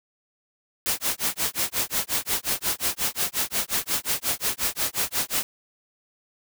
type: noise with tremolo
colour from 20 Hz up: white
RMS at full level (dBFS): -23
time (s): 0.86-5.43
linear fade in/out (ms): 0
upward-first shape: sine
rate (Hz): 5.6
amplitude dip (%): 100
effects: none